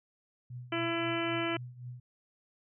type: tone with tremolo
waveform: sine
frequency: 123.47 Hz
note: B2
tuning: in tune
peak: -38 dBFS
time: 0.5-2 s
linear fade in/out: 5 ms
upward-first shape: triangle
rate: 3.8 Hz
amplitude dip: 80%
type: harmonic tone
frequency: 335 Hz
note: E4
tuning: 28 cents sharp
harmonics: 1 / 2 / 3 / 4 / 5 / 6 / 7 / 8 / 9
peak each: -33 / -38 / -42 / -39 / -42 / -43 / -39 / -45 / -41 dBFS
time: 0.72-1.57 s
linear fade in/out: 5 ms
effects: none